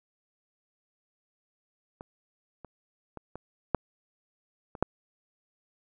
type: clicks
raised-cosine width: 1 ms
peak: -27 / -29 / -26 / -25 / -9 / -27 / -9 dBFS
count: 7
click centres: 2.009 / 2.647 / 3.173 / 3.356 / 3.747 / 4.752 / 4.826 s
effects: none